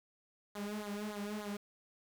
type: tone with flanger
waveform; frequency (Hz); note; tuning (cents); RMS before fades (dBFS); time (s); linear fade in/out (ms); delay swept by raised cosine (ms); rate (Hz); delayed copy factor
sawtooth; 207.7; G#3; 0; -41; 0.55-1.57; 5; 0.36 to 3.86; 3.4; -1
effects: 10-bit